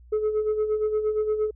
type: tone with tremolo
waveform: sine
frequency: 428.4 Hz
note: A4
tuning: 46 cents flat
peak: -17 dBFS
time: 0.12-1.51 s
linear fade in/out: 10 ms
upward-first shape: sine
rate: 8.6 Hz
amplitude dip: 65%
effects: tanh soft clip ceiling -19 dBFS + added 60 Hz sine -47 dBFS peak until 1.55 s